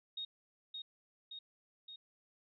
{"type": "tone with echo", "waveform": "sine", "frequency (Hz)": 3729, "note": "A#7", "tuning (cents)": 0, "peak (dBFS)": -39, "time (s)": [0.17, 0.25], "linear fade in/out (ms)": 5, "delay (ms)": 570, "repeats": 3, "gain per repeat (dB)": -3, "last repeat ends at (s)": 1.96, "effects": []}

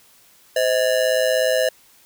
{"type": "ring-modulated tone", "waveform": "square", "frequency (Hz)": 576, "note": "D5", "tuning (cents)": -34, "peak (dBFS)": -14, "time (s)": [0.56, 1.69], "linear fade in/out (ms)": 5, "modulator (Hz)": 58.4, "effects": ["white hiss -53 dBFS RMS until 2.05 s"]}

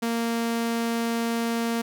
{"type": "tone", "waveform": "sawtooth", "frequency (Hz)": 231.5, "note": "A#3", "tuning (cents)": -12, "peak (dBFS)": -20, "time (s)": [0.02, 1.82], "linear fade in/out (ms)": 10, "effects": []}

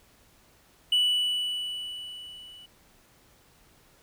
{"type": "tone with level ramp", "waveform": "triangle", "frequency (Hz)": 2960, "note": "F#7", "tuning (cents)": 0, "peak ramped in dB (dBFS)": [-17, -45], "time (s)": [0.92, 2.66], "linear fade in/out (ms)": 5, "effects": ["tanh soft clip ceiling -13 dBFS", "pink hiss -60 dBFS RMS until 4.02 s"]}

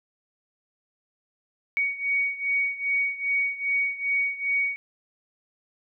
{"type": "beating tone pair", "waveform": "sine", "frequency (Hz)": [2242, 2244.5], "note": ["C#7", "C#7"], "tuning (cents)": [19, 21], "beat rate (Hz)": 2.5, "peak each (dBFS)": [-25, -28], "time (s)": [1.77, 4.76], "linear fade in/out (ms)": 0, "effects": []}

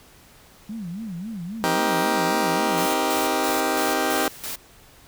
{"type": "tone with vibrato", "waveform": "sine", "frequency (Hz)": 196, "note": "G3", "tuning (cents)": 0, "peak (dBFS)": -29, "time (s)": [0.69, 2.86], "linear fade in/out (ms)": 5, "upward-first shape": "sine", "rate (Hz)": 3.7, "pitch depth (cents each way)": 270}
{"type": "chord", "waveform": "15% pulse", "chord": "C minor seventh", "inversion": "none", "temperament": "just", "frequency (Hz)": [261.6, 314, 392.4, 470.9], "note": ["C4", "Eb4", "G4", "Bb4"], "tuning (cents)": [0, 16, 2, 18], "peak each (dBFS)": [-21, -19, -20, -22], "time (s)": [1.64, 4.28], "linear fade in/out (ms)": 0}
{"type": "noise with tremolo", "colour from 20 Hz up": "white", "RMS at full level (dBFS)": -31, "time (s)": [2.77, 4.56], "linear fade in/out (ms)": 10, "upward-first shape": "square", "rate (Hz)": 3, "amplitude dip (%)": 75}
{"effects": ["pink hiss -51 dBFS RMS until 5.07 s"]}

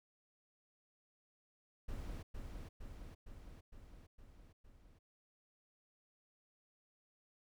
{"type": "noise with echo", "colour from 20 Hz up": "brown", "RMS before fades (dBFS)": -44, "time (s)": [1.88, 2.23], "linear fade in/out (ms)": 10, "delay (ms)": 460, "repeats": 6, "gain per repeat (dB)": -3, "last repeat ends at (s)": 4.99, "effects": []}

